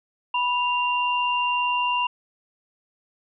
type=tone pair together; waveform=sine; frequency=982.4 / 2781 Hz; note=B5 / F7; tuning=-9 / -8 cents; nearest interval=octave + tritone; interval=1801 cents; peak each=-22 / -25 dBFS; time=0.34-2.07 s; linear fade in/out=5 ms; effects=none